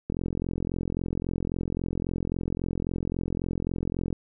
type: click train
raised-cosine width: 3 ms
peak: -16 dBFS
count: 177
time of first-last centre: 0.1-4.127 s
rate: 43.7 Hz
effects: none